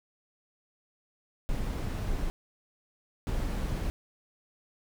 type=noise bursts at uneven times; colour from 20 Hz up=brown; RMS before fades=-31 dBFS; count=2; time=1.49-2.3 / 3.27-3.9 s; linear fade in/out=0 ms; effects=none